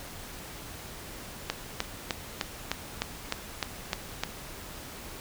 click train, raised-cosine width 0.2 ms, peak -10 dBFS, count 10, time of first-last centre 1.5-4.236 s, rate 3.29 Hz, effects pink hiss -43 dBFS RMS until 5.2 s

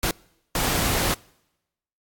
pink noise bursts at uneven times, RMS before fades -23 dBFS, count 2, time 0.03-0.11 / 0.55-1.14 s, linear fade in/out 2 ms, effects noise-tail reverb RT60 0.9 s tail -25 dB re dry + AAC 64 kbps

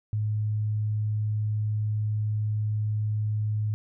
sine tone, 106.6 Hz, G#2, 46 cents sharp, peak -24 dBFS, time 0.13-3.74 s, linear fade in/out 0 ms, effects none

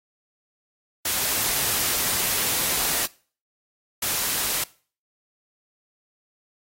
white noise bursts at uneven times, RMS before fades -24 dBFS, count 2, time 1.05-3.06 / 4.02-4.64 s, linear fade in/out 5 ms, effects noise-tail reverb RT60 0.4 s tail -21 dB re dry + AAC 48 kbps

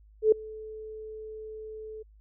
sine tone with ADSR envelope, 434.7 Hz, A4, 21 cents flat, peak -14 dBFS, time 0.22-2.03 s, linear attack 100 ms, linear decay 4 ms, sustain -24 dB, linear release 13 ms, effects added 52 Hz sine -53 dBFS peak until 2.2 s

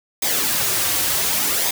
white noise with flanger, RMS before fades -20 dBFS, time 0.22-1.71 s, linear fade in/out 5 ms, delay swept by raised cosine 0.69 to 4.89 ms, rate 0.68 Hz, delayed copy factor -0.6, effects none

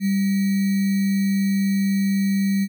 sine tone with sample-and-hold, 196.1 Hz, G3, 1 cent sharp, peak -17 dBFS, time 0-2.68 s, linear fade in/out 50 ms, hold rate 2100 Hz, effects none

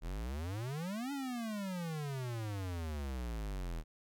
square exponential two-way sweep, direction up then down, 38.82 to 287 to 38.82 Hz, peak -38 dBFS, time 0.01-3.84 s, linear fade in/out 50 ms, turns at 1.12 s, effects none

